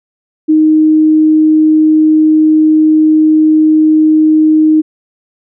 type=tone; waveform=sine; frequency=311.1 Hz; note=D#4; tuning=in tune; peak=-4 dBFS; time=0.48-4.82 s; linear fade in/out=20 ms; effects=none

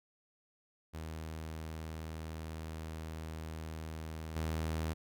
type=tone with level steps; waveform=sawtooth; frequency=79.6 Hz; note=D#2; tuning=40 cents sharp; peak=-37 / -30 dBFS; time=0.93-4.94 s; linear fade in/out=20 ms; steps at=4.36 s; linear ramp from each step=2 ms; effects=none

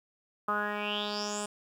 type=tone with low-pass filter sweep; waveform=10% pulse; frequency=207.7 Hz; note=G#3; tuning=in tune; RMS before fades=-33 dBFS; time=0.48-1.46 s; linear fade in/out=5 ms; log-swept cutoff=1200 to 8800 Hz; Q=7.7; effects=10-bit

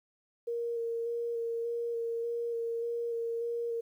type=tone with vibrato; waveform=sine; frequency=466.2 Hz; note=A#4; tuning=in tune; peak=-31 dBFS; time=0.47-3.81 s; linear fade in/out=10 ms; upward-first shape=square; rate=1.7 Hz; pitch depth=13 cents each way; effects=11-bit

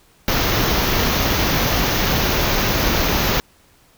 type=band-stop noise; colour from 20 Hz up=pink; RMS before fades=-18 dBFS; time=0.28-3.4 s; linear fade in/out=0 ms; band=6600 to 12000 Hz; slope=96 dB/octave; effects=pink hiss -54 dBFS RMS until 3.97 s

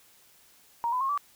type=tone with pitch steps; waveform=sine; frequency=938 / 1005.3 / 1077.5 / 1154.8 Hz; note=A#5 / B5 / C#6 / D6; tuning=+11 / +30 / -49 / -30 cents; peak=-25 dBFS; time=0.84-1.176 s; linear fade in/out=0 ms; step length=84 ms; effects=white hiss -59 dBFS RMS until 1.35 s

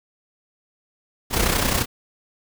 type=noise with amplitude modulation; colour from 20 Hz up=pink; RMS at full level=-18 dBFS; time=1.3-1.86 s; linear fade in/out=50 ms; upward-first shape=sine; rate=31.5 Hz; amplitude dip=60%; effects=none

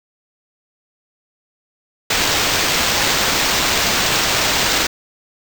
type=noise with sample-and-hold; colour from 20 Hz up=white; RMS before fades=-17 dBFS; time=2.1-4.87 s; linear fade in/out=5 ms; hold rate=11025 Hz; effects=none

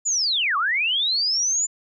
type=linear two-way sweep; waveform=sine; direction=down then up; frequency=7140 to 1086 to 7140 Hz; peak=-19 dBFS; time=0.05-1.67 s; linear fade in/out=20 ms; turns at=0.57 s; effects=none

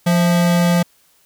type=tone pair together; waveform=square; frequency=174.61 / 664.8 Hz; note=F3 / E5; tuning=0 / +15 cents; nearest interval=octave + major seventh; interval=2315 cents; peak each=-13 / -25 dBFS; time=0.06-0.83 s; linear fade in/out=10 ms; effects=white hiss -56 dBFS RMS until 1.25 s

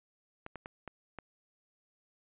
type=clicks; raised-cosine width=0.5 ms; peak=-27 dBFS; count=5; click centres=0.464 / 0.557 / 0.659 / 0.877 / 1.187 s; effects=resampled to 8000 Hz

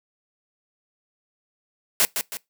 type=noise with echo; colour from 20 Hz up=white; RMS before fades=-18 dBFS; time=2-2.05 s; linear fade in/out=0 ms; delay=160 ms; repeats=2; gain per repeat=-7 dB; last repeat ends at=2.37 s; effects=noise-tail reverb RT60 0.2 s tail -23 dB re dry + high-pass 200 Hz 12 dB/octave

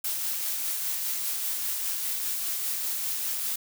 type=noise with tremolo; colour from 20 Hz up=blue; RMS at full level=-29 dBFS; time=0.04-3.56 s; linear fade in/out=5 ms; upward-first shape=sine; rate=5 Hz; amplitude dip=25%; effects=none

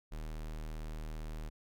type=tone; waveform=square; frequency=38.82 Hz; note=D#1; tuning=3 cents flat; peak=-40 dBFS; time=0.11-1.5 s; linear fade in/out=20 ms; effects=none

